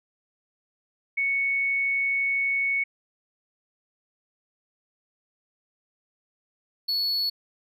sine / triangle tone pair in turn, 2217 / 4403 Hz, C#7 / C#8, 0 / -13 cents, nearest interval octave, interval 1187 cents, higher second, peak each -22 dBFS, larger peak neither, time 1.17-2.84 / 6.88-7.3 s, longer first, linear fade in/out 10 ms, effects none

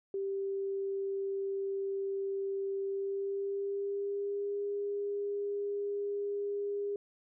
sine tone with pitch glide, 392 to 405.6 Hz, G4 to G#4, 0 to -41 cents, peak -32 dBFS, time 0.14-6.96 s, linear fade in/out 2 ms, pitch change +59 cents, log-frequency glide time 2.85-4.62 s, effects none

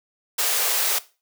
white high-pass noise, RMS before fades -22 dBFS, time 0.38-0.99 s, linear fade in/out 10 ms, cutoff 390 Hz, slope 96 dB/octave, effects noise-tail reverb RT60 0.3 s tail -17 dB re dry

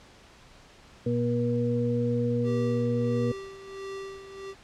harmonic tone, 120 Hz, B2, 49 cents flat, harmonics 1 / 2 / 4, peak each -28 / -28 / -28 dBFS, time 1.06-3.32 s, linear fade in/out 5 ms
square tone with tremolo, 390 Hz, G4, 9 cents flat, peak -35 dBFS, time 2.43-4.55 s, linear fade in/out 50 ms, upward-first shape sine, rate 1.5 Hz, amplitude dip 65%
effects pink hiss -53 dBFS RMS until 4.63 s + low-pass 6000 Hz 12 dB/octave

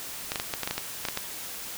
clicks, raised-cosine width 0.2 ms, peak -11 dBFS, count 11, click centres 0.319 / 0.358 / 0.399 / 0.538 / 0.633 / 0.675 / 0.71 / 0.78 / 1.052 / 1.086 / 1.174 s, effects white hiss -38 dBFS RMS until 1.77 s

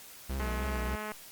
45% pulse tone with vibrato, 63.6 Hz, C2, 48 cents flat, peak -32 dBFS, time 0.29-0.96 s, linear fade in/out 10 ms, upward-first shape triangle, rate 3.3 Hz, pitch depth 110 cents each way
click train, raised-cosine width 0.5 ms, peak -24 dBFS, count 154, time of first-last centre 0.4-1.118 s, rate 213 Hz
effects white hiss -50 dBFS RMS until 1.31 s + Opus 48 kbps

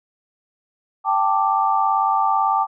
sine chord, G suspended second, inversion none, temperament just, 784 / 882 / 1176 Hz, G5 / A5 / D6, 0 / +4 / +2 cents, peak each -20 dBFS, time 1.04-2.67 s, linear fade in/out 50 ms, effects none

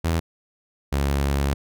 sawtooth tone pair in turn, 82.41 / 69.82 Hz, E2 / C#2, 0 / +13 cents, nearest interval minor third, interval 287 cents, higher first, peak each -16 dBFS, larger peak neither, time 0.04-0.2 / 0.92-1.54 s, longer second, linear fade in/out 10 ms, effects none

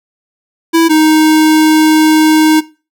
square tone pair in turn, 329.6 / 312 Hz, E4 / D#4, 0 / +5 cents, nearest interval minor second, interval 95 cents, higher first, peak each -6 dBFS, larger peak neither, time 0.73-0.89 / 0.89-2.61 s, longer second, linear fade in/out 20 ms, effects noise-tail reverb RT60 0.3 s tail -18 dB re dry

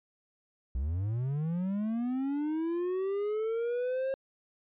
triangle linear sweep, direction up, 59.4 to 540 Hz, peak -27 dBFS, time 0.75-4.14 s, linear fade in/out 0 ms, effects resampled to 8000 Hz

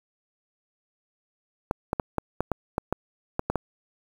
clicks, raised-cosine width 1 ms, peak -10 dBFS, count 11, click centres 1.711 / 1.931 / 1.998 / 2.183 / 2.406 / 2.517 / 2.781 / 2.926 / 3.394 / 3.5 / 3.557 s, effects 7-bit

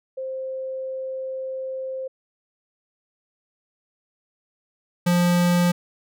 sine / square tone pair in turn, 525 / 175.66 Hz, C5 / F3, +6 / +10 cents, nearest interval octave + perfect fifth, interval 1896 cents, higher first, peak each -27 / -17 dBFS, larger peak second, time 0.17-2.08 / 5.06-5.72 s, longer first, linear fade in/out 10 ms, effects none

